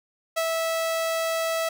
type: tone with ADSR envelope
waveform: sawtooth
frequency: 654 Hz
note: E5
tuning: 14 cents flat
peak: -18 dBFS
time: 0.36-1.69 s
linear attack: 17 ms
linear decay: 55 ms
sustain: -2 dB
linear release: 5 ms
effects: none

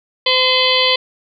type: harmonic tone with a mistuned harmonic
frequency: 513 Hz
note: C5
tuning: 34 cents flat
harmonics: 1 / 2 / 4 / 5 / 6 / 7 / 8 / 9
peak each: -19 / -21 / -20 / -23 / -17 / -20 / -20 / -22 dBFS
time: 0.26-0.96 s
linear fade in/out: 5 ms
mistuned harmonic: 7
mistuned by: -75 cents
effects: none

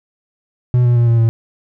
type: tone with pitch steps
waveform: triangle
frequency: 123.47 / 121.07 / 118.71 / 116.41 / 114.14 Hz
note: B2 / B2 / A#2 / A#2 / A#2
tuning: 0 / -34 / +32 / -2 / -36 cents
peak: -7 dBFS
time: 0.74-1.29 s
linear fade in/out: 0 ms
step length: 110 ms
effects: none

